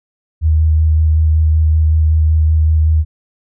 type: tone with vibrato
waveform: sine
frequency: 78.5 Hz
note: D#2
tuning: 16 cents sharp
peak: -8 dBFS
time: 0.41-3.05 s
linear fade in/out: 50 ms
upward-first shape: square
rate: 5.3 Hz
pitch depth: 12 cents each way
effects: none